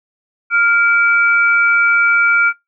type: tone pair together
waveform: sine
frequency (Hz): 1400 / 2305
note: F6 / D7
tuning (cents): +4 / -33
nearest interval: major sixth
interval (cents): 863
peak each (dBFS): -11 / -15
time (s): 0.5-2.53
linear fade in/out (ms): 50
effects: noise-tail reverb RT60 0.2 s tail -23 dB re dry